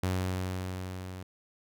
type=tone with level ramp; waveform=sawtooth; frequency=92.5 Hz; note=F#2; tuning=in tune; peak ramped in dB=-23 to -36 dBFS; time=0.03-1.23 s; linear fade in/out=5 ms; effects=none